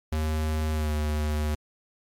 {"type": "tone with pitch glide", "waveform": "square", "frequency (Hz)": [77.78, 75.61], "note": ["D#2", "D#2"], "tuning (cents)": [0, -49], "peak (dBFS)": -25, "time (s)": [0.12, 1.55], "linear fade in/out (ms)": 5, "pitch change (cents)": -49, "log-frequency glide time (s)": [0.73, 0.91], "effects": ["MP3 96 kbps"]}